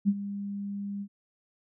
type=tone with ADSR envelope; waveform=sine; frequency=200.9 Hz; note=G3; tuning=43 cents sharp; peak=-18 dBFS; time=0.05-1.08 s; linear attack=34 ms; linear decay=49 ms; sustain=-14 dB; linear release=65 ms; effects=none